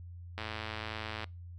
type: click train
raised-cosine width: 0.3 ms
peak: -22 dBFS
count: 95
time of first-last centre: 0.38-1.242 s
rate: 109 Hz
effects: noise-tail reverb RT60 0.3 s tail -26 dB re dry + added 87 Hz sine -44 dBFS peak until 1.58 s